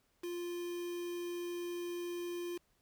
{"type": "tone with quantisation", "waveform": "triangle", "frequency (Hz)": 349.2, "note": "F4", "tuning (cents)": 0, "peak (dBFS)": -36, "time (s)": [0.23, 2.58], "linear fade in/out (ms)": 10, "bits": 8, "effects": ["pink hiss -75 dBFS RMS until 2.81 s"]}